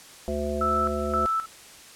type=harmonic tone; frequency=73.42 Hz; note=D2; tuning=in tune; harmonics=1 / 3 / 5 / 7 / 9; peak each=-32 / -32 / -32 / -32 / -32 dBFS; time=0.28-1.26 s; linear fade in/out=0 ms
type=tone with tremolo; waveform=sine; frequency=1318.5 Hz; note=E6; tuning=in tune; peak=-22 dBFS; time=0.61-1.46 s; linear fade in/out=5 ms; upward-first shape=square; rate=1.9 Hz; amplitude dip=75%
effects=white hiss -47 dBFS RMS until 1.95 s + low-pass 10000 Hz 12 dB/octave